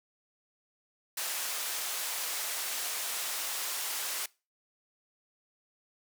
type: band-pass noise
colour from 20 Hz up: white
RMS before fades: -35 dBFS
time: 1.17-4.26 s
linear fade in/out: 5 ms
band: 590 to 15000 Hz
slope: 12 dB/octave
effects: noise-tail reverb RT60 0.3 s tail -23 dB re dry